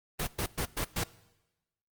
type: noise bursts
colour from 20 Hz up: pink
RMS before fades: -31 dBFS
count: 5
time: 0.19-1.04 s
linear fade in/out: 10 ms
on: 82 ms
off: 110 ms
effects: noise-tail reverb RT60 1.0 s tail -20 dB re dry + Opus 24 kbps